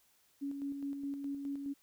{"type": "tone with tremolo", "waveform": "sine", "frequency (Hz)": 280, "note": "C#4", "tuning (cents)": 18, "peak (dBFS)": -35, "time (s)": [0.41, 1.74], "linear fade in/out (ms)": 20, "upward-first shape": "square", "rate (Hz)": 4.8, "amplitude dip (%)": 40, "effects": ["white hiss -70 dBFS RMS until 1.82 s"]}